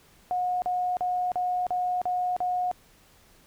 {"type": "tone bursts", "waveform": "sine", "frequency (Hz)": 724, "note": "F#5", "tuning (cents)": -38, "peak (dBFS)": -24, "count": 7, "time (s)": [0.31, 2.714], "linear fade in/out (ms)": 0, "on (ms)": 310, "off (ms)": 39, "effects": ["pink hiss -58 dBFS RMS until 3.46 s"]}